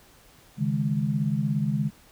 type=chord; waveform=sine; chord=C# suspended second; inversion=none; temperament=equal; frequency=138.59 / 155.56 / 207.7 Hz; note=C#3 / D#3 / G#3; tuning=0 / 0 / 0 cents; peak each=-27 dBFS; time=0.57-1.91 s; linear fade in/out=50 ms; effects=pink hiss -55 dBFS RMS until 2.11 s